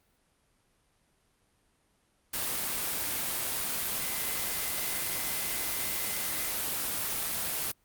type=tone in noise; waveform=sine; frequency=2047 Hz; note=C7; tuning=38 cents flat; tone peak=-43 dBFS; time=3.99-6.51 s; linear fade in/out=10 ms; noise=white; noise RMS=-32 dBFS; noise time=2.33-7.72 s; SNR=-14 dB; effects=pink hiss -70 dBFS RMS until 7.84 s + Opus 32 kbps